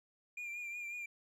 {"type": "tone with vibrato", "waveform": "triangle", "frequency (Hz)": 2400, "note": "D7", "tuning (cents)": 37, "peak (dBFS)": -39, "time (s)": [0.37, 1.06], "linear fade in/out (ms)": 5, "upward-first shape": "triangle", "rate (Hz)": 5.5, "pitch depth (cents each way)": 44, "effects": []}